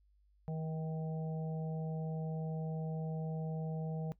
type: harmonic tone with a mistuned harmonic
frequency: 159.3 Hz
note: D#3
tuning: 41 cents sharp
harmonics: 1 / 3 / 4 / 5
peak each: -36 / -47 / -50 / -51 dBFS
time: 0.48-4.12 s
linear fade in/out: 0 ms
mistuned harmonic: 5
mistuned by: -25 cents
effects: noise-tail reverb RT60 0.1 s tail -17 dB re dry + added 50 Hz sine -66 dBFS peak until 4.19 s